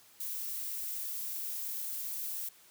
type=noise; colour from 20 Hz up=violet; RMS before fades=-38 dBFS; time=0.2-2.49 s; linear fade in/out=5 ms; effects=white hiss -60 dBFS RMS until 2.7 s + high-pass 80 Hz 12 dB/octave